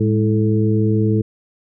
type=harmonic tone with a mistuned harmonic; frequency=109.2 Hz; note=A2; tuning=13 cents flat; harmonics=1 / 2 / 3 / 4; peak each=-16 / -19 / -21 / -22 dBFS; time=0-1.22 s; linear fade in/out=10 ms; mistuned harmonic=2; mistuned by=-80 cents; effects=none